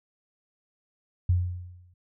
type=tone with exponential decay; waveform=sine; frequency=89.2 Hz; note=F2; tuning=37 cents sharp; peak=-17 dBFS; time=1.29-1.94 s; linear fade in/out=5 ms; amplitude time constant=140 ms; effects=none